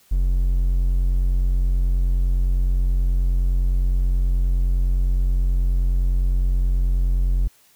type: tone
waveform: triangle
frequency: 44.8 Hz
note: F1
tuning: 45 cents sharp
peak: -14 dBFS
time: 0.11-7.48 s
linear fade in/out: 10 ms
effects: white hiss -56 dBFS RMS until 7.75 s